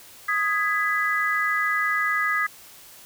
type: chord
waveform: sine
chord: G# minor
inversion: second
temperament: just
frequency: 1245.9 / 1661.2 / 1993.5 Hz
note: D#6 / G#6 / B6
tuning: +2 / 0 / +16 cents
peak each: -25 dBFS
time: 0.28-2.47 s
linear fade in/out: 10 ms
effects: white hiss -47 dBFS RMS until 3.05 s